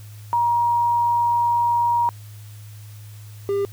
sine / triangle tone pair in turn, 948 / 399.4 Hz, A#5 / G4, +29 / +32 cents, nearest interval octave + minor third, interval 1497 cents, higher first, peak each -16 / -17 dBFS, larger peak first, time 0.33-2.09 / 3.49-3.65 s, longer first, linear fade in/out 0 ms, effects added 105 Hz sine -37 dBFS peak until 3.72 s + white hiss -50 dBFS RMS until 3.72 s

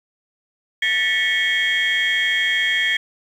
sine tone cluster, 1768 / 1942 / 2209 / 3248 Hz, A6 / B6 / C#7 / G#7, +8 / -30 / -7 / -39 cents, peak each -21 dBFS, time 0.82-2.97 s, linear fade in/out 5 ms, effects tanh soft clip ceiling -11 dBFS + 8-bit

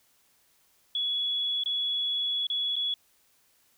sine tone with dropouts, 3381 Hz, G#7, 30 cents sharp, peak -26 dBFS, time 0.95-2.94 s, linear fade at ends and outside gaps 2 ms, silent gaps 1.637-1.659 / 2.469-2.5 / 2.757-2.764 s, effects white hiss -66 dBFS RMS until 3.77 s

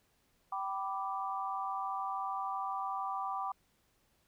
sine chord, G major, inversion none, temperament equal with one note detuned, 775 / 987.8 / 1174.7 Hz, G5 / B5 / D6, -20 / 0 / 0 cents, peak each -38 / -40 / -38 dBFS, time 0.52-3.52 s, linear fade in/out 5 ms, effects pink hiss -73 dBFS RMS until 4.27 s

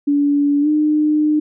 sine tone with pitch glide, 287.1 to 303.1 Hz, D4 to D#4, -39 to -45 cents, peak -12 dBFS, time 0.07-1.4 s, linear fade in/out 10 ms, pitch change +94 cents, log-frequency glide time 0.61-0.68 s, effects none

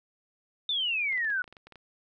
sine exponential sweep, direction down, 3636 to 1453 Hz, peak -26 dBFS, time 0.69-1.42 s, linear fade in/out 2 ms
clicks, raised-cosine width 0.3 ms, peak -33 dBFS, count 11, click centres 1.126 / 1.177 / 1.247 / 1.302 / 1.442 / 1.478 / 1.526 / 1.568 / 1.67 / 1.723 / 1.757 s
effects none

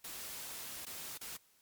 white noise with dropouts, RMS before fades -45 dBFS, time 0.04-1.37 s, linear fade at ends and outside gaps 5 ms, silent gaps 0.853-0.865 / 1.177-1.211 s, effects white hiss -69 dBFS RMS until 1.61 s + MP3 96 kbps

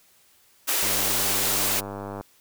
white high-pass noise, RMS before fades -24 dBFS, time 0.67-1.81 s, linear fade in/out 20 ms, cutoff 270 Hz, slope 96 dB/octave
click train, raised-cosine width 1 ms, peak -20 dBFS, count 139, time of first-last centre 0.83-2.21 s, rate 100 Hz
effects white hiss -59 dBFS RMS until 2.4 s

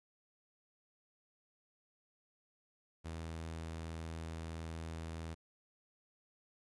sawtooth tone, 81.5 Hz, E2, 19 cents flat, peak -38 dBFS, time 3.04-5.35 s, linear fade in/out 20 ms, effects resampled to 24000 Hz + 12-bit

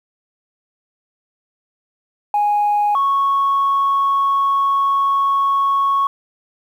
sine tone pair in turn, 828 / 1105.2 Hz, G#5 / C#6, -5 / -6 cents, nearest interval perfect fourth, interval 499 cents, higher second, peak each -12 dBFS, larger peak neither, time 2.34-2.95 / 2.95-6.07 s, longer second, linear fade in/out 2 ms, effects tanh soft clip ceiling -10 dBFS + 8-bit

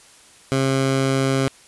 15% pulse tone, 134.4 Hz, C3, 47 cents sharp, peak -11 dBFS, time 0.52-1.48 s, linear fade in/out 0 ms, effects white hiss -49 dBFS RMS until 1.67 s + resampled to 24000 Hz

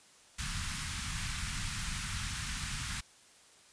pink band-stop noise, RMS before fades -37 dBFS, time 0.38-3.01 s, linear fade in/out 10 ms, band 190 to 1200 Hz, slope 24 dB/octave, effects white hiss -60 dBFS RMS until 3.72 s + resampled to 22050 Hz

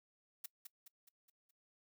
blue noise with echo, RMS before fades -44 dBFS, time 0.44-0.46 s, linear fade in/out 5 ms, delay 210 ms, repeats 5, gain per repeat -6 dB, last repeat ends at 1.51 s, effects noise-tail reverb RT60 0.1 s tail -22 dB re dry

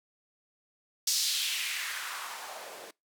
blue noise with band-pass filter sweep, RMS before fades -34 dBFS, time 1.07-2.91 s, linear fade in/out 5 ms, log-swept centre 5400 to 430 Hz, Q 2.1, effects noise-tail reverb RT60 0.2 s tail -24 dB re dry

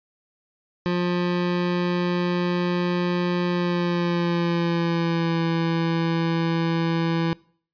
25% pulse tone with pitch glide, 176.8 to 165.92 Hz, F3 to E3, +22 to +12 cents, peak -17 dBFS, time 0.86-7.33 s, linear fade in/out 0 ms, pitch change -110 cents, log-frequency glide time 3.47-5.41 s, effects noise-tail reverb RT60 0.5 s tail -23 dB re dry + resampled to 11025 Hz

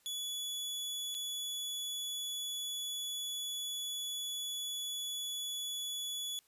sawtooth tone with dropouts, 3412 Hz, G#7, 46 cents sharp, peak -34 dBFS, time 0.06-6.39 s, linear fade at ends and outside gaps 0 ms, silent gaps 1.144-1.149 s, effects white hiss -70 dBFS RMS until 6.47 s + resampled to 32000 Hz

